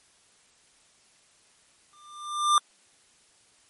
square tone with exponential growth, 1192 Hz, D6, 25 cents sharp, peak -16 dBFS, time 1.93-2.58 s, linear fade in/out 1 ms, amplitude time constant 140 ms, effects white hiss -61 dBFS RMS until 3.69 s + MP3 48 kbps

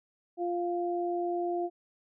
sine tone pair together, 349.2 / 698.4 Hz, F4 / F5, 0 / 0 cents, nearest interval octave, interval 1200 cents, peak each -30 / -33 dBFS, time 0.37-1.7 s, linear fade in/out 50 ms, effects none

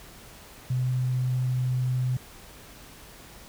sine tone, 127 Hz, B2, 49 cents sharp, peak -23 dBFS, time 0.7-2.17 s, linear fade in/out 5 ms, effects added 50 Hz sine -57 dBFS peak until 3.48 s + pink hiss -48 dBFS RMS until 3.48 s

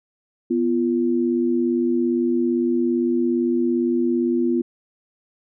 sine tone pair together, 246.9 / 344.5 Hz, B3 / F4, 0 / -24 cents, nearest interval tritone, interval 576 cents, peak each -20 dBFS, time 0.5-4.62 s, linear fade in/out 10 ms, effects none

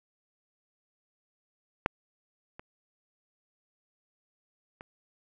clicks, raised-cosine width 0.5 ms, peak -9 / -28 / -28 dBFS, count 3, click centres 1.861 / 2.595 / 4.809 s, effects none

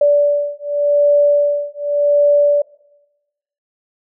sine beating tone pair, 580 / 580.87 Hz, D5 / D5, -22 / -19 cents, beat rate 0.87 Hz, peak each -14 / -14 dBFS, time 0.01-2.62 s, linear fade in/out 5 ms, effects noise-tail reverb RT60 1.0 s tail -21 dB re dry

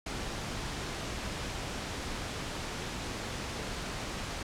pink noise, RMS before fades -37 dBFS, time 0.06-4.43 s, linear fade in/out 5 ms, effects low-pass 7000 Hz 12 dB/octave

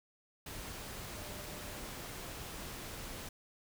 sine tone in noise, 597 Hz, D5, 28 cents sharp, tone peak -54 dBFS, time 1.16-1.81 s, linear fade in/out 5 ms, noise pink, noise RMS -45 dBFS, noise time 0.46-3.29 s, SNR -12 dB, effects none

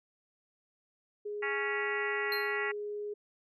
sine tone, 415.3 Hz, G#4, in tune, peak -35 dBFS, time 1.25-3.14 s, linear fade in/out 10 ms
harmonic tone, 277.2 Hz, C#4, in tune, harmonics 3 / 4 / 5 / 6 / 7 / 8 / 9 / 10, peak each -43 / -43 / -40 / -43 / -34 / -42 / -46 / -46 dBFS, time 1.42-2.72 s, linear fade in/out 10 ms
square tone with exponential decay, 4186 Hz, C8, in tune, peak -32 dBFS, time 2.32-2.57 s, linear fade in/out 2 ms, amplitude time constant 54 ms
effects none

